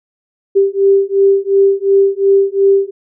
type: beating tone pair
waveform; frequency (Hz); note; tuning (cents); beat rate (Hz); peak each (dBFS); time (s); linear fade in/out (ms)
sine; 392 / 394.8; G4 / G4; 0 / +12; 2.8; -11; 0.55-2.91; 20
effects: none

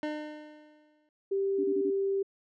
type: tone with exponential decay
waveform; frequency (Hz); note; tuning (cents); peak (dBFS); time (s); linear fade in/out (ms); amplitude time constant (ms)
25% pulse; 302.6; D#4; -48; -26; 0.03-1.09; 1; 230
type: tone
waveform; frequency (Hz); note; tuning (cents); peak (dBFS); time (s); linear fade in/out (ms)
sine; 392; G4; 0; -26; 1.31-2.23; 10
type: tone bursts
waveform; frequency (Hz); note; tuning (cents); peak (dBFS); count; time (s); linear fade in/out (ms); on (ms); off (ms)
sine; 287.5; D4; -37; -30; 4; 1.58-1.905; 10; 61; 27
effects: low-pass 3000 Hz 12 dB/octave

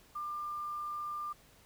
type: tone with quantisation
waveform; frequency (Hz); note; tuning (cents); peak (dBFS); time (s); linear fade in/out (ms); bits
sine; 1195; D6; +30; -36; 0.15-1.33; 10; 10
effects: pink hiss -62 dBFS RMS until 1.65 s

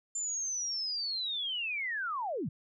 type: linear sweep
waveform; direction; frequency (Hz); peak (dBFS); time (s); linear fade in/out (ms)
sine; down; 7250 to 111.1; -32; 0.15-2.49; 5
effects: none

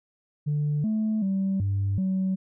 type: tone with pitch steps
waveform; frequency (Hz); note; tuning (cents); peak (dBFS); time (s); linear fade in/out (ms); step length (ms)
sine; 147.9 / 217.1 / 193.2 / 98.8 / 189.1; D3 / A3 / G3 / G2 / F#3; +13 / -23 / -25 / +14 / +38; -21; 0.46-2.36; 20; 380
effects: tanh soft clip ceiling -20 dBFS

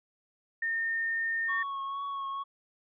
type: tone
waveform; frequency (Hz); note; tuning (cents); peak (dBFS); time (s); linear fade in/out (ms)
sine; 1823; A#6; -39; -28; 0.62-1.63; 5
type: tone with vibrato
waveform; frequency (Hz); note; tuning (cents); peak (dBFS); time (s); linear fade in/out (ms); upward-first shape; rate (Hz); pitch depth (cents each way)
triangle; 1106; C#6; -4; -31; 1.48-2.44; 20; triangle; 2.2; 27
effects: resampled to 11025 Hz

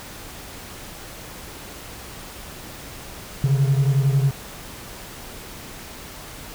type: beating tone pair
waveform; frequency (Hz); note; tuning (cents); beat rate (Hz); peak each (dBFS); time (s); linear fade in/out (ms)
triangle; 134.7 / 145.7; C#3 / D3; -49 / -13; 11; -14 / -19; 3.44-4.31; 0
effects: tanh soft clip ceiling -9 dBFS + pink hiss -38 dBFS RMS until 6.54 s

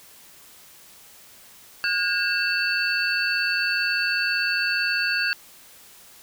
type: tone cluster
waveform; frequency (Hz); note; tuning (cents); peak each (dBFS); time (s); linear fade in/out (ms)
sine; 1443 / 1621 / 2670 / 4495; F#6 / G#6 / E7 / C#8; -44 / -42 / +22 / +23; -27 / -25 / -27 / -27; 1.84-5.33; 0
effects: white hiss -49 dBFS RMS until 6.22 s

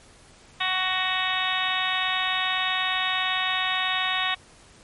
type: harmonic tone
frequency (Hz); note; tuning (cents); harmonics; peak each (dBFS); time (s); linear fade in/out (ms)
372.3; F#4; +11; 2 / 3 / 4 / 5 / 6 / 7 / 8 / 9 / 10; -32 / -30 / -35 / -29 / -33 / -32 / -33 / -34 / -29; 0.6-4.35; 10
effects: pink hiss -52 dBFS RMS until 4.83 s + MP3 48 kbps

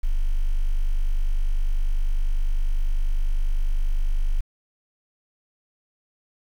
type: tone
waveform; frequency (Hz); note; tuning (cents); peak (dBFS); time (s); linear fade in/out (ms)
sine; 25.01; G0; +36; -16; 0.03-4.41; 10
effects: tanh soft clip ceiling -15 dBFS + 8-bit

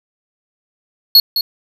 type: tone with echo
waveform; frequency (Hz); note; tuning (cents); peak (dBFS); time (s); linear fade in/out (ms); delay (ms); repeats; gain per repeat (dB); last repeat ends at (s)
square; 4341; C#8; -37; -4; 1.15-1.2; 2; 210; 1; -10; 1.41
effects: none

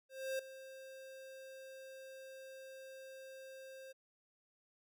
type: tone with ADSR envelope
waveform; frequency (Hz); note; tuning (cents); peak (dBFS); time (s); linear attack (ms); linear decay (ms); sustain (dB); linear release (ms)
square; 530; C5; +22; -36; 0.09-3.93; 300; 5; -15; 17
effects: none

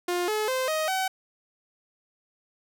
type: tone with pitch steps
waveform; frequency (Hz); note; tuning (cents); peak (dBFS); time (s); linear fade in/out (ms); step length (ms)
sawtooth; 353.7 / 428 / 517.8 / 626.6 / 758.2; F4 / A4 / C5 / D#5 / F#5; +22 / -48 / -18 / +12 / +42; -21; 0.08-1.08; 5; 200
effects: none

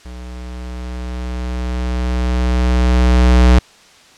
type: tone with level ramp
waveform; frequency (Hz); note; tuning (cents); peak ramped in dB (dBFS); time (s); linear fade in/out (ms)
square; 61.7; B1; -1; -30 to -6; 0.05-3.59; 5
effects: white hiss -45 dBFS RMS until 4.17 s + low-pass 6000 Hz 12 dB/octave

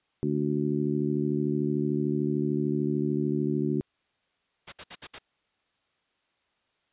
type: harmonic tone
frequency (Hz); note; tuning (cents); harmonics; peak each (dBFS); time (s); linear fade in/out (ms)
73.42; D2; 0; 2 / 3 / 4 / 5; -30 / -30 / -30 / -30; 0.23-3.81; 0
type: noise bursts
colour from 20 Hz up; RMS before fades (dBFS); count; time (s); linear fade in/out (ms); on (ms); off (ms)
white; -37; 5; 4.67-5.188; 10; 54; 62
effects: white hiss -73 dBFS RMS until 6.92 s + resampled to 8000 Hz

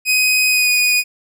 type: tone with pitch glide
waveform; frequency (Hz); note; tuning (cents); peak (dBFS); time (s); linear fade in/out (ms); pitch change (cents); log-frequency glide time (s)
sawtooth; 2509 to 2473; D#7 to D#7; +14 to -11; -9; 0.05-1.04; 50; -25; 0.5-0.7
effects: none

